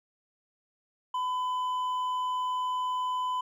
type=tone with hard clipping; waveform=sine; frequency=1006 Hz; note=B5; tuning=32 cents sharp; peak=-29 dBFS; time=1.14-3.41 s; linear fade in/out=5 ms; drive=4 dB; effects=none